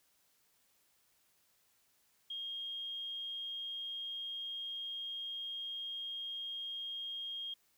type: tone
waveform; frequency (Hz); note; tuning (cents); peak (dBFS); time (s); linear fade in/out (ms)
sine; 3240; G#7; -43; -39; 2.3-7.54; 5
effects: white hiss -73 dBFS RMS until 7.77 s